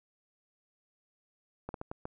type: slowing click train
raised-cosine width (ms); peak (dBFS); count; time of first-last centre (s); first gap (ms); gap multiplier
1; -24; 5; 1.69-2.054; 52; 1.39
effects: none